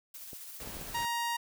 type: noise with tremolo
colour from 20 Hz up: blue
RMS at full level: -45 dBFS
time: 0.14-0.95 s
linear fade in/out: 5 ms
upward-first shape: square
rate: 15 Hz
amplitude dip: 25%
type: clicks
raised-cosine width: 2 ms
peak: -34 dBFS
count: 4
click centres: 0.332 / 0.675 / 0.769 / 0.814 s
type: noise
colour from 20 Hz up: pink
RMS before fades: -45 dBFS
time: 0.6-1.05 s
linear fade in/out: 0 ms
type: tone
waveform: sawtooth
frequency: 940 Hz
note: A#5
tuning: 14 cents sharp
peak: -27 dBFS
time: 0.94-1.37 s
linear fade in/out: 10 ms
effects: none